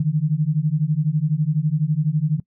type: beating tone pair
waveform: sine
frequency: 146.83 / 158.83 Hz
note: D3 / D#3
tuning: 0 / +36 cents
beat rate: 12 Hz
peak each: -20 dBFS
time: 0-2.4 s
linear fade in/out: 5 ms
effects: noise-tail reverb RT60 0.1 s tail -22 dB re dry